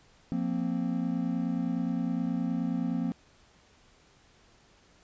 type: chord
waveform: triangle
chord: F suspended fourth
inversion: none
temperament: equal with one note detuned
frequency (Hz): 174.61 / 232 / 261.6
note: F3 / Bb3 / C4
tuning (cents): 0 / -8 / 0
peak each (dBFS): -30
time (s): 0.32-3.12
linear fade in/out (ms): 0
effects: pink hiss -61 dBFS RMS until 5.03 s + resampled to 16000 Hz